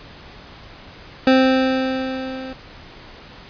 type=tone with level ramp; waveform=25% pulse; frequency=261.6 Hz; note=C4; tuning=in tune; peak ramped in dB=-6 to -26 dBFS; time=1.27-2.53 s; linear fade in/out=2 ms; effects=pink hiss -41 dBFS RMS until 3.49 s + resampled to 11025 Hz